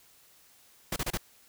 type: noise bursts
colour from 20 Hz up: pink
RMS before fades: -31 dBFS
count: 4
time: 0.92-1.175 s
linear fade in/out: 5 ms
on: 42 ms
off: 29 ms
effects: white hiss -60 dBFS RMS until 1.48 s